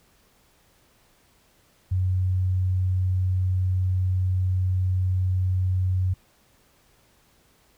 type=tone; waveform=sine; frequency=92.5 Hz; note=F#2; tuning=in tune; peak=-20 dBFS; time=1.91-6.14 s; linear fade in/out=10 ms; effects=pink hiss -61 dBFS RMS until 7.77 s